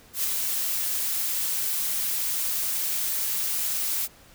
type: noise with ADSR envelope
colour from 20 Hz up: blue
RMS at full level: -24 dBFS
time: 0.13-4.08 s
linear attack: 110 ms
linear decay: 12 ms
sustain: -3 dB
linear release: 35 ms
effects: pink hiss -53 dBFS RMS until 4.34 s